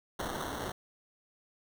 blue noise with sample-and-hold, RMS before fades -37 dBFS, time 0.19-0.72 s, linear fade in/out 5 ms, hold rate 2450 Hz, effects none

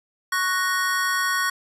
square chord, F# major, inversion second, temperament equal, 1108.7 / 1480 / 1864.7 Hz, C#6 / F#6 / A#6, 0 / 0 / 0 cents, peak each -26 dBFS, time 0.32-1.5 s, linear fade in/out 5 ms, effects resampled to 32000 Hz

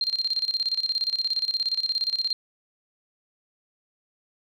sine tone with tremolo, 4186 Hz, C8, in tune, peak -21 dBFS, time 0.01-2.33 s, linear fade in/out 2 ms, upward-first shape square, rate 17 Hz, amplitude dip 80%, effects none

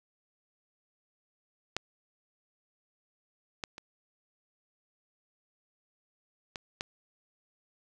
clicks, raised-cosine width 0.2 ms, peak -13 / -17 / -26 / -20 / -16 dBFS, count 5, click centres 1.766 / 3.638 / 3.781 / 6.558 / 6.809 s, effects none

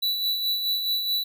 square tone with tremolo, 3951 Hz, B7, in tune, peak -22 dBFS, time 0.02-1.24 s, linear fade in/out 10 ms, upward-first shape sine, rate 4.7 Hz, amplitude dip 45%, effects none

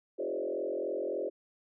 sine tone with frequency modulation, 466.2 Hz, A#4, in tune, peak -31 dBFS, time 0.18-1.3 s, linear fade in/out 20 ms, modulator 43.5 Hz, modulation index 2.9, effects none

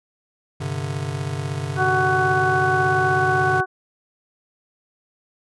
square chord, G suspended fourth, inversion none, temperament just, 98 / 130.67 / 147 Hz, G2 / C3 / D3, 0 / -2 / +2 cents, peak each -31 / -29 / -29 dBFS, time 0.6-3.61 s, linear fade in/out 10 ms
harmonic tone, 373.5 Hz, F#4, 16 cents sharp, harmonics 1 / 2 / 3 / 4, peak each -23 / -21 / -25 / -21 dBFS, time 1.76-3.66 s, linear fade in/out 50 ms
effects resampled to 24000 Hz

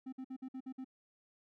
triangle tone bursts, 260.8 Hz, C4, 5 cents flat, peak -39 dBFS, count 7, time 0.06-0.846 s, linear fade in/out 10 ms, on 66 ms, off 54 ms, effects none

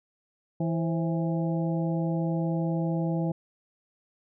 harmonic tone with a mistuned harmonic, 164.8 Hz, E3, in tune, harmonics 1 / 2 / 3 / 4 / 5, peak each -26 / -32 / -36 / -38 / -40 dBFS, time 0.6-3.32 s, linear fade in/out 5 ms, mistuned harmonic 3, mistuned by +100 cents, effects none

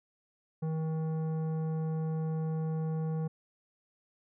triangle tone with tanh clipping, 159 Hz, D#3, 38 cents sharp, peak -32 dBFS, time 0.62-3.28 s, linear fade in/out 10 ms, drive 16 dB, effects none

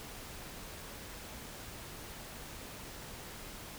silence, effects pink hiss -47 dBFS RMS until 3.78 s

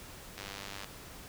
click train, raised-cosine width 0.2 ms, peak -24 dBFS, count 47, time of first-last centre 0.38-0.844 s, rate 99.1 Hz, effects pink hiss -49 dBFS RMS until 1.28 s

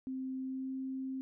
sine tone with pitch glide, 261.6 to 263.9 Hz, C4 to C4, 0 to +15 cents, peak -36 dBFS, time 0.07-1.21 s, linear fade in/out 0 ms, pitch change +15 cents, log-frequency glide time 0.39-0.73 s, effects none

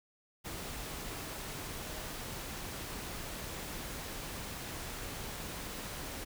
sine tone in noise, 618 Hz, D#5, 12 cents flat, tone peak -52 dBFS, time 1.82-2.06 s, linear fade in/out 20 ms, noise pink, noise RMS -42 dBFS, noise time 0.44-6.25 s, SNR -13 dB, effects none

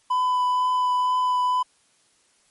triangle tone with vibrato, 1001 Hz, B5, 23 cents sharp, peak -17 dBFS, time 0.1-1.63 s, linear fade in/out 10 ms, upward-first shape triangle, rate 2.1 Hz, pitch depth 11 cents each way, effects white hiss -62 dBFS RMS until 2.5 s + MP3 48 kbps

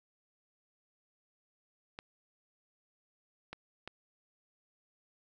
clicks, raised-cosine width 0.3 ms, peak -26 dBFS, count 3, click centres 1.989 / 3.53 / 3.876 s, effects none

